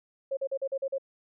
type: tone bursts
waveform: sine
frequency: 542 Hz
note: C#5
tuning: 39 cents flat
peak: -27 dBFS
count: 7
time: 0.31-0.983 s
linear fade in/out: 10 ms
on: 61 ms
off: 41 ms
effects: none